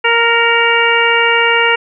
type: harmonic tone with a mistuned harmonic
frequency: 466.2 Hz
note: A#4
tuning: in tune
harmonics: 1 / 2 / 3 / 4 / 5 / 6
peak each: -16 / -16 / -16 / -16 / -16 / -16 dBFS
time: 0.04-1.76 s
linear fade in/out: 10 ms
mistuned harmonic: 5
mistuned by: -32 cents
effects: none